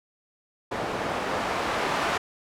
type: noise with low-pass filter sweep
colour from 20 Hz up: blue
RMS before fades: -28 dBFS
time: 0.71-2.18 s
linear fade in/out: 10 ms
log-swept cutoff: 660 to 1100 Hz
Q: 0.76
effects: none